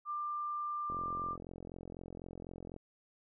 sine tone, 1190 Hz, D6, 22 cents sharp, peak -35 dBFS, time 0.05-1.37 s, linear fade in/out 50 ms
click train, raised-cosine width 2 ms, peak -33 dBFS, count 83, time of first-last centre 0.9-2.764 s, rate 44 Hz
effects none

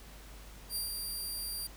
15% pulse tone with ADSR envelope, 4735 Hz, D8, 13 cents sharp, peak -26 dBFS, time 0.69-1.67 s, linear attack 68 ms, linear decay 130 ms, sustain -4 dB, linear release 5 ms, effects added 50 Hz sine -49 dBFS peak until 1.76 s + pink hiss -54 dBFS RMS until 1.76 s

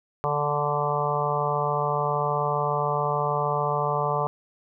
harmonic tone with a mistuned harmonic, 146.83 Hz, D3, in tune, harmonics 1 / 3 / 4 / 5 / 6 / 7 / 8, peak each -30 / -30 / -30 / -30 / -30 / -30 / -30 dBFS, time 0.24-4.27 s, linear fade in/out 0 ms, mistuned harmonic 8, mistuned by -18 cents, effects none

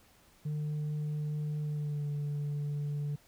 sine tone with pitch glide, 150.4 to 145.95 Hz, D3 to D3, +42 to -10 cents, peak -29 dBFS, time 0.45-3.16 s, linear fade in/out 10 ms, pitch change -52 cents, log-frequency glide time 1.64-2.07 s, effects tanh soft clip ceiling -31 dBFS + pink hiss -63 dBFS RMS until 3.27 s

